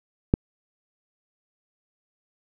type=click; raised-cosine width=3 ms; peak=-4 dBFS; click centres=0.339 s; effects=none